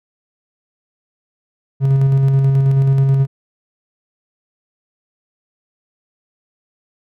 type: tone with tremolo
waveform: triangle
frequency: 135.9 Hz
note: C#3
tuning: 34 cents flat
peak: -7 dBFS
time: 1.8-3.27 s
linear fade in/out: 50 ms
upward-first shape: square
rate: 9.3 Hz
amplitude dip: 25%
effects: none